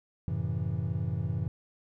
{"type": "chord", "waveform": "triangle", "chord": "F# half-diminished seventh", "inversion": "none", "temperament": "equal with one note detuned", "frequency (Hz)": [92.5, 110, 133.56, 164.81], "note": ["F#2", "A2", "C3", "E3"], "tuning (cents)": [0, 0, 36, 0], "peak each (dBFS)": [-32, -32, -33, -33], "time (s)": [0.28, 1.48], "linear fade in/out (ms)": 0, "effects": []}